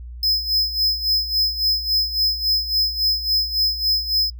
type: tone with tremolo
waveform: square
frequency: 5100 Hz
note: D#8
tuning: 42 cents sharp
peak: -15 dBFS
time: 0.23-4.3 s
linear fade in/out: 2 ms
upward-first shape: sine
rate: 3.6 Hz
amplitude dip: 75%
effects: noise-tail reverb RT60 0.1 s tail -24 dB re dry + added 60 Hz sine -32 dBFS peak until 4.39 s